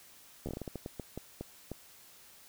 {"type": "slowing click train", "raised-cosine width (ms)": 2, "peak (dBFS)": -25, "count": 14, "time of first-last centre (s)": [0.46, 1.717], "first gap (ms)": 12, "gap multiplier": 1.31, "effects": ["white hiss -57 dBFS RMS until 2.48 s"]}